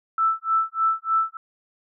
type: tone with tremolo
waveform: sine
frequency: 1322 Hz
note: E6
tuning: 5 cents sharp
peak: -16 dBFS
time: 0.18-1.37 s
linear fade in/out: 2 ms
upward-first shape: sine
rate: 3.3 Hz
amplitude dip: 100%
effects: none